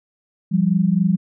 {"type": "tone pair together", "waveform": "sine", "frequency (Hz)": [172.32, 196], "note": ["F3", "G3"], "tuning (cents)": [-23, 0], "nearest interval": "major second", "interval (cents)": 223, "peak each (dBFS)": -17, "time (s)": [0.51, 1.17], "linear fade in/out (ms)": 20, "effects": []}